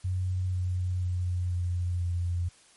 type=tone with pitch steps; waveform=sine; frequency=92.1 / 90.94 / 89.79 / 88.65 / 87.54 Hz; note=F#2 / F#2 / F2 / F2 / F2; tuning=-7 / -29 / +49 / +26 / +5 cents; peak=-26 dBFS; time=0.04-2.49 s; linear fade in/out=10 ms; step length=490 ms; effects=white hiss -58 dBFS RMS until 2.76 s + MP3 48 kbps